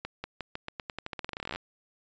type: accelerating click train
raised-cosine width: 0.3 ms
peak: -19 dBFS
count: 25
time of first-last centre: 0.05-1.56 s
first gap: 190 ms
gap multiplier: 0.88
effects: resampled to 16000 Hz